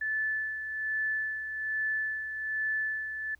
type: tone with tremolo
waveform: sine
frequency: 1744 Hz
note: A6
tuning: 16 cents flat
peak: -27 dBFS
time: 0.01-3.35 s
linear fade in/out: 5 ms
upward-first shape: sine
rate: 1.2 Hz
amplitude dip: 55%
effects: added 63 Hz sine -62 dBFS peak until 3.39 s + pink hiss -70 dBFS RMS until 3.39 s